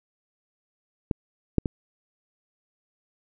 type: clicks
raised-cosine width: 3 ms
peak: -11 / -6 / -13 dBFS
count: 3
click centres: 1.112 / 1.583 / 1.658 s
effects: none